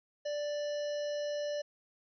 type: harmonic tone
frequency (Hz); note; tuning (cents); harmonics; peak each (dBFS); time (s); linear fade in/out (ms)
587.3; D5; 0; 1 / 3 / 5 / 7 / 9 / 10; -33 / -49 / -50 / -52 / -52 / -55; 0.25-1.62; 10
effects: none